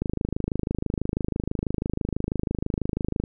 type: click train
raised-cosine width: 3 ms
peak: -12 dBFS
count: 85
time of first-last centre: 0.02-3.238 s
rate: 26.1 Hz
effects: none